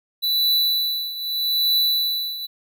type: tone with tremolo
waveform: square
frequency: 3969 Hz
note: B7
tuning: 8 cents sharp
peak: -16 dBFS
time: 0.22-2.47 s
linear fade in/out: 20 ms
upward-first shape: triangle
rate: 0.81 Hz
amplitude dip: 80%
effects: none